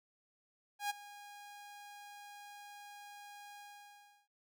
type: tone with ADSR envelope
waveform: sawtooth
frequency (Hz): 819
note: G#5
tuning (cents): -24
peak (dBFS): -29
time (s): 0.79-4.28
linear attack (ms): 110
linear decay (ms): 18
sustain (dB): -18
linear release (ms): 690
effects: none